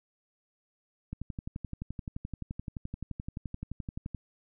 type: click train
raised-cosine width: 5 ms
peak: -24 dBFS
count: 36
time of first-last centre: 1.13-4.147 s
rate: 11.6 Hz
effects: none